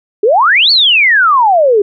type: exponential two-way sweep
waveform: sine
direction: up then down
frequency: 389.8 to 4579 to 389.8 Hz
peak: -5 dBFS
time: 0.23-1.82 s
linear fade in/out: 5 ms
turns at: 0.71 s
effects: none